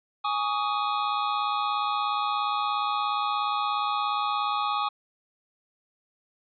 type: chord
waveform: square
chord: Ab suspended fourth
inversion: none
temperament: equal with one note detuned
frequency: 830.6 / 1127.5 / 1244.5 Hz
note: Ab5 / Db6 / Eb6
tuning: 0 / +29 / 0 cents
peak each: -30 dBFS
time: 0.24-4.89 s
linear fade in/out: 10 ms
effects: resampled to 11025 Hz